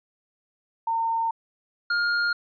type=tone pair in turn; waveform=sine / square; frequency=911 / 1414.7 Hz; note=A#5 / F6; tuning=-40 / +22 cents; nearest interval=minor sixth; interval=762 cents; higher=second; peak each=-22 / -22 dBFS; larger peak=neither; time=0.87-1.31 / 1.9-2.33 s; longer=first; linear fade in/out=5 ms; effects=resampled to 11025 Hz